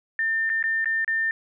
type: tone with dropouts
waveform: sine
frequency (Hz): 1800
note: A6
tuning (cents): +39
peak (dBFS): -21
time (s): 0.19-1.31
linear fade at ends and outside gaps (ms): 1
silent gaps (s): 0.494-0.499 / 0.627-0.639 / 0.845-0.857 / 1.046-1.078
effects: none